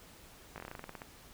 slowing click train, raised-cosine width 0.5 ms, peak -28 dBFS, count 13, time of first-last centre 0.56-1.019 s, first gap 19 ms, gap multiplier 1.12, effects pink hiss -56 dBFS RMS until 1.33 s

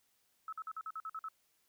sine tone bursts, 1299 Hz, E6, 26 cents flat, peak -39 dBFS, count 9, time 0.48-1.286 s, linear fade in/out 2 ms, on 46 ms, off 49 ms, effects white hiss -75 dBFS RMS until 1.68 s

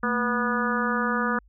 harmonic tone with a mistuned harmonic, 244 Hz, B3, 21 cents flat, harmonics 1 / 2 / 3 / 4 / 5 / 6 / 7, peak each -27 / -31 / -38 / -32 / -28 / -29 / -33 dBFS, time 0.03-1.39 s, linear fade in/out 5 ms, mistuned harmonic 1, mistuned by -140 cents, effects added 50 Hz sine -53 dBFS peak until 1.48 s

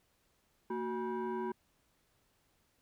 sine tone with frequency modulation, 370 Hz, F#4, in tune, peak -33 dBFS, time 0.7-1.52 s, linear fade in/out 5 ms, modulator 598 Hz, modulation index 1.1, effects tanh soft clip ceiling -30 dBFS + pink hiss -74 dBFS RMS until 2.81 s

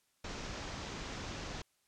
pink low-pass noise, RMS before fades -43 dBFS, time 0.24-1.62 s, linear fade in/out 5 ms, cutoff 6900 Hz, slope 48 dB/octave, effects white hiss -75 dBFS RMS until 1.87 s + low-pass 11000 Hz 12 dB/octave

